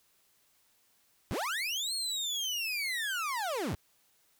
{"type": "linear two-way sweep", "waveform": "30% pulse", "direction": "up then down", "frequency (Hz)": [55.9, 4334, 55.9], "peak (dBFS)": -29, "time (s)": [1.31, 3.75], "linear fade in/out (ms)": 0, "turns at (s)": 1.94, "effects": ["white hiss -69 dBFS RMS until 4.39 s"]}